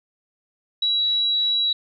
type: tone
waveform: sine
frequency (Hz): 3899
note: B7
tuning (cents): -23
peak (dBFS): -18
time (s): 0.82-1.73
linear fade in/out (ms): 5
effects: none